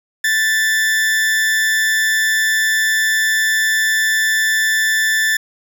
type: tone with amplitude modulation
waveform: 40% pulse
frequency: 1760 Hz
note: A6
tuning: in tune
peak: -11 dBFS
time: 0.24-5.37 s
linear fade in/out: 5 ms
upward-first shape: sine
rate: 208 Hz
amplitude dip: 40%
effects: none